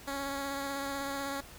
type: tone with vibrato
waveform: 10% pulse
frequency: 277.2 Hz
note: C#4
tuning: in tune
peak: -26 dBFS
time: 0.07-1.41 s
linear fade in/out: 10 ms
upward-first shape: triangle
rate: 16 Hz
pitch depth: 21 cents each way
effects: added 60 Hz sine -59 dBFS peak until 1.58 s + pink hiss -51 dBFS RMS until 1.58 s